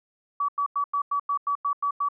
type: tone bursts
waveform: sine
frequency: 1142 Hz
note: D6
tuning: 49 cents flat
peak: -22 dBFS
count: 10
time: 0.4-2.087 s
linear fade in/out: 5 ms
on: 85 ms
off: 93 ms
effects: none